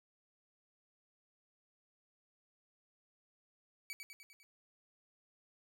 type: tone with echo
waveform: sawtooth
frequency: 2283 Hz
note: D7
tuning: 50 cents flat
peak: -38 dBFS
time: 3.9-3.93 s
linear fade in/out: 0 ms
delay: 100 ms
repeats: 5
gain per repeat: -4 dB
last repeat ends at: 4.43 s
effects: none